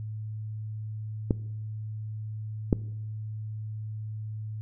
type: clicks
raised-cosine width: 3 ms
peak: -10 / -7 dBFS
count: 2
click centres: 1.308 / 2.728 s
effects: noise-tail reverb RT60 0.9 s tail -20 dB re dry + added 108 Hz sine -33 dBFS peak until 4.61 s